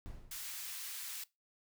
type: noise with exponential decay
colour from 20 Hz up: brown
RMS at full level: -43 dBFS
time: 0.06-0.62 s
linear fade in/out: 0 ms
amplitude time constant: 120 ms
type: high-pass noise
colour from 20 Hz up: white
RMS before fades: -44 dBFS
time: 0.31-1.24 s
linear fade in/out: 5 ms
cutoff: 1500 Hz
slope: 12 dB/octave
effects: noise-tail reverb RT60 0.2 s tail -20 dB re dry